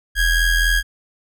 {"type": "ring-modulated tone", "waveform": "square", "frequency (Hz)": 806, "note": "G5", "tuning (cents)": 48, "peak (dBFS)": -12, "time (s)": [0.15, 0.83], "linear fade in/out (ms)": 50, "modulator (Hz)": 848, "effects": []}